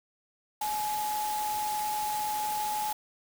sine tone in noise, 846 Hz, G#5, 32 cents sharp, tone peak -29 dBFS, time 0.61-2.93 s, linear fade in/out 5 ms, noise white, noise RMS -38 dBFS, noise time 0.61-2.93 s, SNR +6 dB, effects none

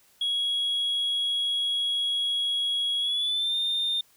sine tone with pitch glide, 3322 to 3623 Hz, G#7 to A7, 0 to +50 cents, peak -22 dBFS, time 0.21-4.01 s, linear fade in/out 5 ms, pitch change +150 cents, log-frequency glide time 2.99-3.56 s, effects tanh soft clip ceiling -22 dBFS + white hiss -61 dBFS RMS until 4.16 s

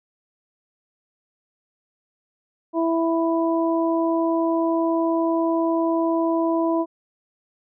harmonic tone, 330.2 Hz, E4, 3 cents sharp, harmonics 1 / 2 / 3, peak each -20 / -24 / -27 dBFS, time 2.73-6.86 s, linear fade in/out 50 ms, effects none

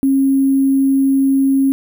sine tone with sample-and-hold, 271.2 Hz, C#4, 38 cents flat, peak -10 dBFS, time 0.03-1.72 s, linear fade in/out 0 ms, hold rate 11025 Hz, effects none

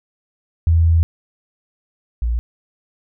sine tone pair in turn, 82.7 / 58.48 Hz, E2 / A#1, +6 / +6 cents, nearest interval tritone, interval 600 cents, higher first, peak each -10 / -16 dBFS, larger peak first, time 0.67-1.03 / 2.22-2.39 s, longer first, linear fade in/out 0 ms, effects none

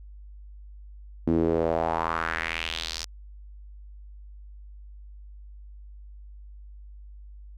sawtooth tone with band-pass filter sweep, 82.1 Hz, E2, 6 cents flat, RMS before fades -27 dBFS, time 1.27-3.05 s, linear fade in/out 5 ms, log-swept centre 280 to 5500 Hz, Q 3, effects added 50 Hz sine -42 dBFS peak until 7.57 s

